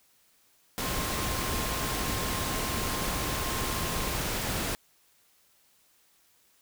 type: tone in noise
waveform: sine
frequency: 1059 Hz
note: C6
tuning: 21 cents sharp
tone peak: -39 dBFS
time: 0.82-4.15 s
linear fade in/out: 0 ms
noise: pink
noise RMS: -31 dBFS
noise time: 0.78-4.75 s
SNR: -11 dB
effects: white hiss -65 dBFS RMS until 6.61 s